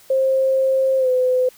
sine tone with pitch glide, 530 to 507.5 Hz, C5 to B4, +22 to +47 cents, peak -14 dBFS, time 0.1-1.49 s, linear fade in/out 5 ms, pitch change -75 cents, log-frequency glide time 0.98-1.09 s, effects white hiss -49 dBFS RMS until 1.57 s

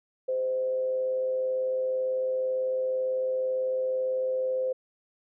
sine tone with frequency modulation, 516 Hz, C5, 24 cents flat, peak -25 dBFS, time 0.28-4.73 s, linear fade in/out 10 ms, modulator 114 Hz, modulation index 0.23, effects none

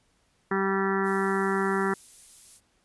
harmonic tone, 194 Hz, G3, 18 cents flat, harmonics 1 / 2 / 4 / 5 / 6 / 7 / 8 / 9 / 10, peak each -29 / -27 / -36 / -34 / -36 / -32 / -39 / -34 / -38 dBFS, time 0.51-1.94 s, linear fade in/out 5 ms
violet noise, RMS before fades -45 dBFS, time 1.03-2.61 s, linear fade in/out 50 ms
effects pink hiss -68 dBFS RMS until 2.84 s + resampled to 24000 Hz

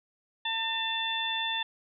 harmonic tone with a mistuned harmonic, 901 Hz, A5, 41 cents sharp, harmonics 1 / 2 / 3 / 4, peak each -35 / -35 / -37 / -31 dBFS, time 0.45-1.63 s, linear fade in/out 5 ms, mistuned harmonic 4, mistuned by -45 cents, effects none

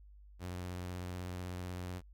sawtooth tone with vibrato, 90.1 Hz, F#2, 45 cents flat, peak -36 dBFS, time 0.39-2.02 s, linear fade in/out 50 ms, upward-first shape sine, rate 16 Hz, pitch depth 27 cents each way, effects added 50 Hz sine -54 dBFS peak until 2.13 s

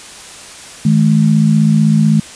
sine tone pair together, 157.7 / 213.6 Hz, D#3 / G#3, +24 / +49 cents, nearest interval perfect fourth, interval 525 cents, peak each -10 dBFS, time 0.85-2.2 s, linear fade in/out 5 ms, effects white hiss -33 dBFS RMS until 2.35 s + resampled to 22050 Hz

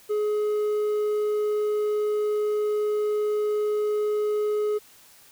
sine tone with hard clipping, 421.2 Hz, G#4, 24 cents sharp, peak -23 dBFS, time 0.09-4.79 s, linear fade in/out 20 ms, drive 3 dB, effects white hiss -53 dBFS RMS until 5.31 s

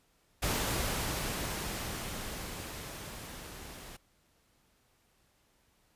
pink noise with level ramp, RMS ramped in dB -31 to -48 dBFS, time 0.42-3.97 s, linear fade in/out 10 ms, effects pink hiss -70 dBFS RMS until 5.95 s + resampled to 32000 Hz

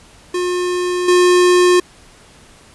square tone with level steps, 358.4 Hz, F4, 45 cents sharp, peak -17 / -9 dBFS, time 0.34-1.8 s, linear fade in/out 5 ms, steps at 1.08 s, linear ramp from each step 5 ms, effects pink hiss -45 dBFS RMS until 2.74 s + resampled to 24000 Hz

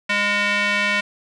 square tone with band-pass filter, 204.7 Hz, G#3, 25 cents flat, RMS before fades -20 dBFS, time 0.09-1.01 s, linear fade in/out 10 ms, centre 2200 Hz, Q 2.4, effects resampled to 22050 Hz + 7-bit

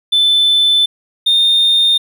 triangle tone pair in turn, 3520 / 3645 Hz, A7 / A#7, 0 / -40 cents, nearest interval minor second, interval 60 cents, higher second, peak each -6 dBFS, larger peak neither, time 0.12-0.86 / 1.26-1.98 s, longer first, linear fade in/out 10 ms, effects tanh soft clip ceiling -4 dBFS

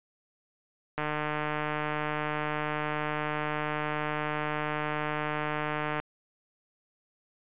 click train, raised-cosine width 0.5 ms, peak -16 dBFS, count 759, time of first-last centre 0.98-6 s, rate 151 Hz, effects resampled to 8000 Hz

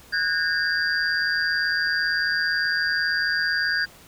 sine tone cluster, 1471 / 1629 / 1804 / 4762 Hz, F#6 / G#6 / A6 / D8, -11 / -34 / +43 / +23 cents, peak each -27 / -23 / -31 / -28 dBFS, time 0.12-3.86 s, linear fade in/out 20 ms, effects pink hiss -49 dBFS RMS until 4.07 s

